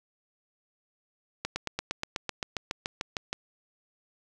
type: slowing click train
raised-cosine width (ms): 0.2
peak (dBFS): -13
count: 15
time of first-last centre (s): 1.45-3.329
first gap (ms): 110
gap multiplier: 1.03
effects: none